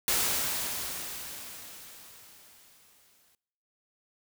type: noise with exponential decay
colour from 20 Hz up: white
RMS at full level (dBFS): -26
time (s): 0.08-3.35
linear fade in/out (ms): 1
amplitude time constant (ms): 710
effects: noise-tail reverb RT60 0.9 s tail -23 dB re dry